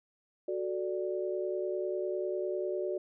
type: chord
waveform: sine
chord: D major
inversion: first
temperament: equal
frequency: 370 / 440 / 587.3 Hz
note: F#4 / A4 / D5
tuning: 0 / 0 / 0 cents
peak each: -33 / -39 / -36 dBFS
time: 0.48-2.98 s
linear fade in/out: 5 ms
effects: none